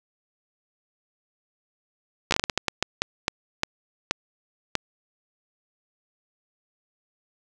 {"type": "slowing click train", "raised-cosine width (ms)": 0.2, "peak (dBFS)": -4, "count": 15, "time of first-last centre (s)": [2.31, 4.753], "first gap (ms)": 13, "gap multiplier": 1.35, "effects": []}